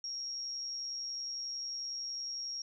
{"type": "tone with amplitude modulation", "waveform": "sine", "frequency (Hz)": 5588, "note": "F8", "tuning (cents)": 0, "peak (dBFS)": -35, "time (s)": [0.04, 2.62], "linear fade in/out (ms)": 2, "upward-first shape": "sine", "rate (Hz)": 131, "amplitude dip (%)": 40, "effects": []}